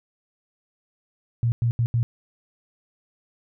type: tone bursts at uneven times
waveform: sine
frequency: 117.7 Hz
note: A#2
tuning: 17 cents sharp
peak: -18 dBFS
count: 4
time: 1.43-1.52 / 1.62-1.71 / 1.79-1.86 / 1.94-2.03 s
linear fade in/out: 0 ms
effects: none